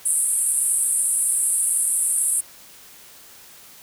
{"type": "band-pass noise", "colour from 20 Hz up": "pink", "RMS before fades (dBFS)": -21, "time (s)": [0.05, 2.41], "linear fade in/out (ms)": 10, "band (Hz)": [8400, 11000], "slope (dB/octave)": 96, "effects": ["white hiss -46 dBFS RMS until 3.82 s"]}